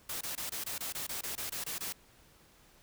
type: noise bursts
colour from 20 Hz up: white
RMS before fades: -38 dBFS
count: 13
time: 0.09-1.926 s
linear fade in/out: 5 ms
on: 120 ms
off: 23 ms
effects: pink hiss -62 dBFS RMS until 2.82 s